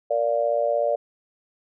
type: chord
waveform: sine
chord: Bb major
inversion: none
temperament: just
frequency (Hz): 466.2 / 582.7 / 699.2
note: Bb4 / D5 / F5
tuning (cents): 0 / -14 / +2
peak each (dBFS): -27 / -21 / -27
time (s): 0.1-0.96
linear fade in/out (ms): 10
effects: none

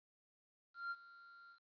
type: tone with ADSR envelope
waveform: triangle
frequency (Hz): 1387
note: F6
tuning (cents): -12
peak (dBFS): -37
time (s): 0.74-1.6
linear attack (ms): 170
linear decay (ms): 43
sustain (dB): -19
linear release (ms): 93
effects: resampled to 11025 Hz + 12-bit

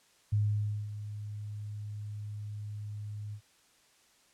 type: tone with ADSR envelope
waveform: sine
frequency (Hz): 104.6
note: G#2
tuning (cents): +13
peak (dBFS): -24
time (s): 0.32-3.41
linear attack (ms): 11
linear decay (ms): 550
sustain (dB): -13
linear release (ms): 77
effects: white hiss -65 dBFS RMS until 4.33 s + low-pass 9000 Hz 12 dB/octave

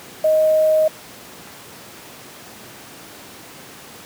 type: tone with quantisation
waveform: sine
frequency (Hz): 625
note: D#5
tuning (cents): +8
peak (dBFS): -12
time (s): 0.24-0.88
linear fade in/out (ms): 5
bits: 6
effects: pink hiss -39 dBFS RMS until 4.05 s + high-pass 150 Hz 12 dB/octave

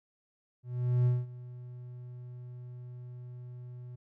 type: tone with ADSR envelope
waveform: triangle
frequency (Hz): 123.47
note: B2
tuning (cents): 0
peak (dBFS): -20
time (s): 0.63-3.96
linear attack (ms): 430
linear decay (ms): 200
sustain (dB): -20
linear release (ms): 11
effects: none

